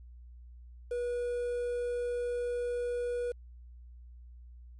triangle tone with quantisation, 484.8 Hz, B4, 32 cents flat, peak -29 dBFS, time 0.91-3.32 s, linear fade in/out 5 ms, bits 9, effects added 60 Hz sine -48 dBFS peak until 4.79 s + resampled to 24000 Hz

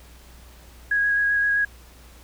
sine tone with vibrato, 1652 Hz, G#6, 10 cents flat, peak -18 dBFS, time 0.91-1.65 s, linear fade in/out 5 ms, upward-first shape square, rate 7.7 Hz, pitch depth 10 cents each way, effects added 60 Hz sine -46 dBFS peak until 2.23 s + pink hiss -51 dBFS RMS until 2.23 s

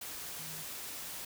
sine tone in noise, 157.8 Hz, D#3, 25 cents sharp, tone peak -51 dBFS, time 0.39-0.63 s, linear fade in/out 5 ms, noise white, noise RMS -43 dBFS, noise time 0.01-1.25 s, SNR -11 dB, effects none

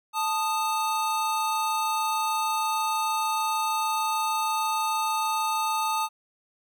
square tone pair together, 880 / 1237.3 Hz, A5 / D#6, 0 / -10 cents, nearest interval tritone, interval 590 cents, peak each -27 / -29 dBFS, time 0.13-6.09 s, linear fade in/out 50 ms, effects none

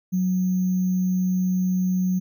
sine tone with sample-and-hold, 184.1 Hz, F#3, 8 cents flat, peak -19 dBFS, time 0.12-2.2 s, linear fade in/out 20 ms, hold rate 6300 Hz, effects none

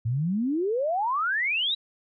sine exponential sweep, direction up, 107.8 to 3951 Hz, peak -23 dBFS, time 0.05-1.75 s, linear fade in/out 10 ms, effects none

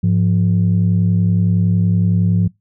sine tone pair together, 103.83 / 174.62 Hz, G#2 / F3, 0 / 0 cents, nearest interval major sixth, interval 900 cents, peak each -13 dBFS, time 0.03-2.48 s, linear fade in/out 10 ms, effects noise-tail reverb RT60 0.2 s tail -25 dB re dry + tanh soft clip ceiling -6 dBFS

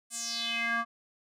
square tone with band-pass filter sweep, 232.4 Hz, A#3, 5 cents flat, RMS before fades -32 dBFS, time 0.1-0.85 s, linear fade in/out 50 ms, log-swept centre 8800 to 1200 Hz, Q 4.3, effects none

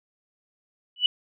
sine tone with exponential growth, 2960 Hz, F#7, in tune, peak -12 dBFS, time 0.96-1.06 s, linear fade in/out 2 ms, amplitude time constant 20 ms, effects none

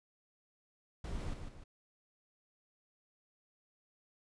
brown noise with echo, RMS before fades -40 dBFS, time 1.04-1.34 s, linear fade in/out 5 ms, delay 150 ms, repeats 2, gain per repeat -6 dB, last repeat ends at 1.64 s, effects resampled to 22050 Hz

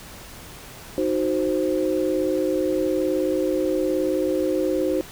sine chord, C diminished, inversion first, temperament equal, 311.1 / 370 / 523.3 Hz, Eb4 / Gb4 / C5, 0 / 0 / 0 cents, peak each -24 dBFS, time 0.98-5.01 s, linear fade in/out 0 ms, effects pink hiss -41 dBFS RMS until 5.11 s

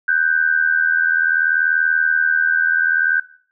sine tone pair together, 1498.4 / 1579 Hz, F#6 / G6, +21 / +12 cents, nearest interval minor second, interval 91 cents, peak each -16 dBFS, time 0.08-3.2 s, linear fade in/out 5 ms, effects noise-tail reverb RT60 0.5 s tail -19 dB re dry

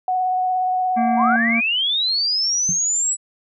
sine tone with vibrato, 739 Hz, F#5, 2 cents flat, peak -17 dBFS, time 0.08-1.36 s, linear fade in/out 2 ms, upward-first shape triangle, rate 17 Hz, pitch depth 17 cents each way
harmonic tone, 230 Hz, A#3, 23 cents flat, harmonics 1 / 3 / 5 / 7 / 9 / 10, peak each -19 / -29 / -33 / -36 / -38 / -39 dBFS, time 0.96-1.61 s, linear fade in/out 20 ms
sine linear sweep, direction up, 870 to 7902 Hz, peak -17 dBFS, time 1.16-3.17 s, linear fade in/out 50 ms
sine tone with exponential decay, 173.2 Hz, F3, 14 cents flat, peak -20 dBFS, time 2.69-2.81 s, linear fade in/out 0 ms, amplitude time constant 26 ms
effects none

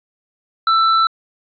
square tone, 1329 Hz, E6, 14 cents sharp, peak -12 dBFS, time 0.67-1.07 s, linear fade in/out 2 ms, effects resampled to 11025 Hz + 9-bit

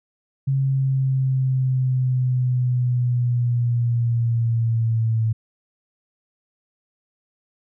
sine linear sweep, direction down, 135.9 to 111.4 Hz, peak -17 dBFS, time 0.47-5.33 s, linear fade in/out 10 ms, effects none

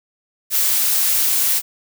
blue noise, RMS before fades -17 dBFS, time 0.5-1.62 s, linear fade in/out 50 ms, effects none

